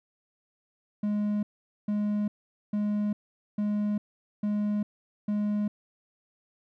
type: tone bursts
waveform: triangle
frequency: 208.1 Hz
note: G#3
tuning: 4 cents sharp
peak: -23 dBFS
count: 6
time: 1.03-5.68 s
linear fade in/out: 5 ms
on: 400 ms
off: 450 ms
effects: none